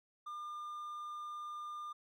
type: tone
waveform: triangle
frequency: 1203 Hz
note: D6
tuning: 41 cents sharp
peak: -40 dBFS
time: 0.26-1.93 s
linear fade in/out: 10 ms
effects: none